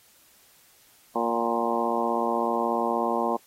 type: harmonic tone with a mistuned harmonic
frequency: 116.54 Hz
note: A#2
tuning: in tune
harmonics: 2 / 3 / 4 / 5 / 6 / 7 / 8 / 9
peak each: -31 / -31 / -31 / -31 / -31 / -31 / -31 / -31 dBFS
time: 1.15-3.37 s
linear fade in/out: 10 ms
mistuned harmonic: 6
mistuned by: +39 cents
effects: white hiss -58 dBFS RMS until 3.46 s + AAC 48 kbps